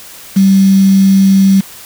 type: tone with quantisation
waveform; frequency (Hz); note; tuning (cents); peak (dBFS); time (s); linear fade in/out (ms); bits
sine; 193.7; G3; -20; -4; 0.36-1.61; 10; 4
effects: white hiss -33 dBFS RMS until 1.85 s